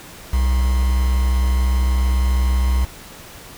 triangle tone with quantisation, 63.4 Hz, B1, 46 cents sharp, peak -12 dBFS, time 0.33-2.85 s, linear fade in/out 5 ms, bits 5, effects pink hiss -39 dBFS RMS until 3.57 s

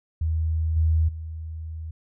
sine tone with level steps, 80 Hz, D#2, 49 cents sharp, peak -21 / -17 / -31 dBFS, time 0.21-1.91 s, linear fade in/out 5 ms, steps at 0.76 / 1.08 s, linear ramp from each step 10 ms, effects none

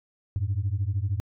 sine beating tone pair, 92.5 / 105.5 Hz, F#2 / G#2, 0 / +28 cents, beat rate 13 Hz, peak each -26 dBFS, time 0.36-1.2 s, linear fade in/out 0 ms, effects tanh soft clip ceiling -19 dBFS

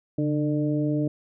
harmonic tone with a mistuned harmonic, 150 Hz, D3, 37 cents sharp, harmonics 1 / 2 / 3 / 4, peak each -26 / -24 / -34 / -33 dBFS, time 0.18-1.08 s, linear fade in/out 5 ms, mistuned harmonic 1, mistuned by -66 cents, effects none

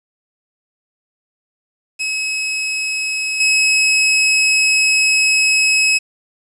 sawtooth tone with level steps, 2564 Hz, E7, 49 cents flat, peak -15 / -8 dBFS, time 1.99-5.99 s, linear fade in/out 20 ms, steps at 3.4 s, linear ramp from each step 5 ms, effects resampled to 24000 Hz + 7-bit

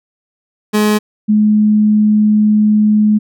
30% pulse / sine tone pair in turn, 211.2 / 212 Hz, G#3 / G#3, +29 / +36 cents, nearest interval unison, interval 7 cents, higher second, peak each -7 dBFS, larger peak neither, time 0.73-0.99 / 1.28-3.19 s, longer second, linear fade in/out 20 ms, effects none

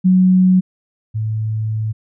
sine tone pair in turn, 185 / 109.27 Hz, F#3 / A2, 0 / -12 cents, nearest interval major sixth, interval 912 cents, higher first, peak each -8 / -17 dBFS, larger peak first, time 0.04-0.61 / 1.14-1.93 s, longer second, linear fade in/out 20 ms, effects none

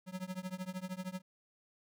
square tone with tremolo, 185 Hz, F#3, in tune, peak -36 dBFS, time 0.06-1.22 s, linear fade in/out 50 ms, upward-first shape triangle, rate 13 Hz, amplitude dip 100%, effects none

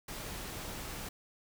pink noise, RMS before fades -42 dBFS, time 0.08-1.09 s, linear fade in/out 5 ms, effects none

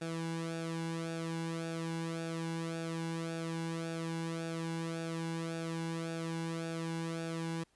sawtooth tone with flanger, 164.81 Hz, E3, in tune, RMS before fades -38 dBFS, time 0.01-7.64 s, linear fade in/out 10 ms, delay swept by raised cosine 0.97 to 1.62 ms, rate 1.8 Hz, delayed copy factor -0.7, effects pink hiss -72 dBFS RMS until 7.75 s + resampled to 24000 Hz

